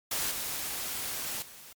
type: noise with level steps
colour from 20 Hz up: white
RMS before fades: -31 / -35 / -49 dBFS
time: 0.11-1.73 s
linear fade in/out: 5 ms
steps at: 0.31 / 1.42 s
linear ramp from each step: 2 ms
effects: MP3 96 kbps